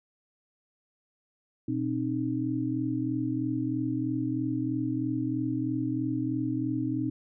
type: tone cluster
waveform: sine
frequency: 122.2 / 264.7 / 307.8 Hz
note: B2 / C4 / D#4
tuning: -18 / +20 / -19 cents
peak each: -33 / -31 / -30 dBFS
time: 1.68-7.1 s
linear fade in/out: 5 ms
effects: none